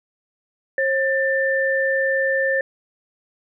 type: tone pair together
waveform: sine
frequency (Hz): 537 / 1780.9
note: C5 / A6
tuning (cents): +45 / +20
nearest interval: octave + major sixth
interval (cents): 2075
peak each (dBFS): -20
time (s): 0.78-2.61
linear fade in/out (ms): 2
effects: none

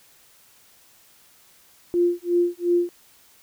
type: tone with tremolo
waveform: sine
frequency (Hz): 349.2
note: F4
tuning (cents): 0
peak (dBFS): -15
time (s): 1.94-2.89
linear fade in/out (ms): 0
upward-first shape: sine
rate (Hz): 2.8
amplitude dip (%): 100
effects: white hiss -55 dBFS RMS until 3.42 s

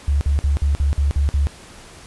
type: tone bursts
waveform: sine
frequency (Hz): 71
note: C#2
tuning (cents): +42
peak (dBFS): -14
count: 8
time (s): 0.08-1.47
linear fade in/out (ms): 0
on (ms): 130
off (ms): 50
effects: pink hiss -42 dBFS RMS until 2.06 s + resampled to 24000 Hz

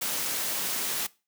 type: noise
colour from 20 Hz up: white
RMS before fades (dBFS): -30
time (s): 0.01-1.07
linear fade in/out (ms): 10
effects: noise-tail reverb RT60 0.3 s tail -21 dB re dry + high-pass 150 Hz 12 dB/octave

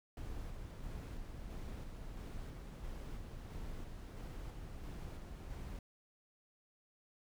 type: noise with tremolo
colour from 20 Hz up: brown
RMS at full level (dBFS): -45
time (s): 0.17-5.79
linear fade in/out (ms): 2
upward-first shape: square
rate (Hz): 1.5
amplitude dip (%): 25
effects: none

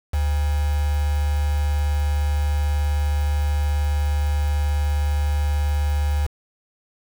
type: tone with quantisation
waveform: sine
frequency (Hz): 73.42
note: D2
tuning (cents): 0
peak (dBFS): -18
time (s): 0.13-6.27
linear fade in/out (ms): 10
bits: 5
effects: none

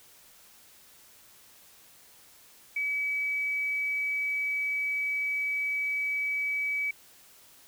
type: tone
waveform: sine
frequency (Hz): 2284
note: D7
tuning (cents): -49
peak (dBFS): -27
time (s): 2.76-6.91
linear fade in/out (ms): 5
effects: white hiss -56 dBFS RMS until 7.67 s

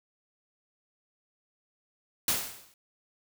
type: noise with exponential decay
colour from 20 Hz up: white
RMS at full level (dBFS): -24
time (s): 2.28-2.74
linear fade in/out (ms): 2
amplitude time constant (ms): 100
effects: none

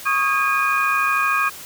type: tone cluster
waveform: sine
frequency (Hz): 1110 / 1243 / 1624 / 2462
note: C#6 / D#6 / G#6 / D#7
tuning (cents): +2 / -2 / -39 / -19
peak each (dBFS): -22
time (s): 0.05-1.5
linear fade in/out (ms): 20
effects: white hiss -37 dBFS RMS until 1.65 s

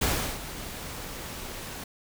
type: noise with ADSR envelope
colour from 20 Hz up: pink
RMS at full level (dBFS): -25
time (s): 0.01-1.84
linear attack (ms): 10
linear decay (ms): 360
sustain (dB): -13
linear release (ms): 4
effects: none

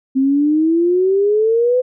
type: exponential sweep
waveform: sine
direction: up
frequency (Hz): 261.6 to 511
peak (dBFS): -11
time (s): 0.15-1.82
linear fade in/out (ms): 20
effects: none

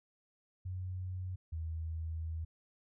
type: tone pair in turn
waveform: sine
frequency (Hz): 92 / 80.81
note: F#2 / E2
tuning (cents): -9 / -34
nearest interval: major second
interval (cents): 225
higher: first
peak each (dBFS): -37 / -36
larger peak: second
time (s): 0.65-1.36 / 1.52-2.45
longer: second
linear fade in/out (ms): 10
effects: none

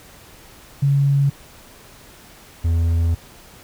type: tone pair in turn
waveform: sine / triangle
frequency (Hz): 140 / 83.51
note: C#3 / E2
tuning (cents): +18 / +23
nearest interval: major sixth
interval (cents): 895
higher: first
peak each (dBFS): -13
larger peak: neither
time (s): 0.82-1.3 / 2.64-3.15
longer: second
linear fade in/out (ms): 10
effects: pink hiss -45 dBFS RMS until 3.63 s

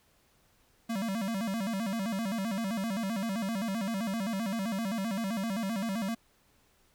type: tone with vibrato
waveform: square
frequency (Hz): 210.2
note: G#3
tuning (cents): +21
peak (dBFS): -31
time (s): 0.89-6.15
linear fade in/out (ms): 10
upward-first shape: square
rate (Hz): 7.7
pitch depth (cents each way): 150
effects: pink hiss -67 dBFS RMS until 6.94 s

